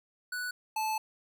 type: tone pair in turn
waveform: square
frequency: 1480 / 870.9 Hz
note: F#6 / A5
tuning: 0 / -18 cents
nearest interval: major sixth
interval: 918 cents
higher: first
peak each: -34 / -30 dBFS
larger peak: second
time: 0.32-0.51 / 0.76-0.98 s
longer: second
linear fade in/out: 5 ms
effects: none